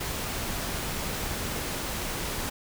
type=noise; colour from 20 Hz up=pink; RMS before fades=-32 dBFS; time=0-2.5 s; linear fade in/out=10 ms; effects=none